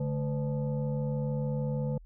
sine tone with frequency modulation, 143.7 Hz, D3, 37 cents flat, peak -28 dBFS, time 0-1.98 s, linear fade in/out 5 ms, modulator 361 Hz, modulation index 0.88, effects added 42 Hz sine -48 dBFS peak until 2.05 s

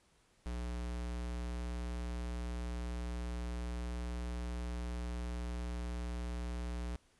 square tone, 59.9 Hz, A#1, 48 cents sharp, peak -38 dBFS, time 0.46-6.96 s, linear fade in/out 0 ms, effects pink hiss -70 dBFS RMS until 7.19 s + resampled to 24000 Hz

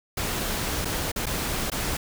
pink noise with dropouts, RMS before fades -28 dBFS, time 0.17-1.97 s, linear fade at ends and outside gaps 5 ms, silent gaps 0.848-0.853 / 1.118-1.16 / 1.258-1.266 / 1.701-1.717 s, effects none

